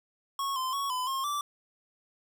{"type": "tone with pitch steps", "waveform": "square", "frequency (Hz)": [1100, 1035, 1112, 1009, 1072, 1166], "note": ["C#6", "C6", "C#6", "B5", "C6", "D6"], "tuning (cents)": [-14, -19, 5, 37, 42, -13], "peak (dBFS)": -30, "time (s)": [0.39, 1.41], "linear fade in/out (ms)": 2, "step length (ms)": 170, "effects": []}